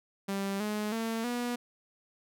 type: tone with pitch steps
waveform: sawtooth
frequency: 196.8 / 210.9 / 226.1 / 242.3 Hz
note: G3 / G#3 / A3 / B3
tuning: +7 / +27 / +47 / -33 cents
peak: -27 dBFS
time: 0.28-1.56 s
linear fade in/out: 10 ms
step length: 320 ms
effects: none